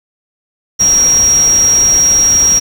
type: tone in noise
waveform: sine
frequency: 5650 Hz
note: F8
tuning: 19 cents sharp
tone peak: -6 dBFS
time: 0.79-2.6 s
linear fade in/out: 20 ms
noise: pink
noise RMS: -22 dBFS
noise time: 0.79-2.6 s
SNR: +13 dB
effects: none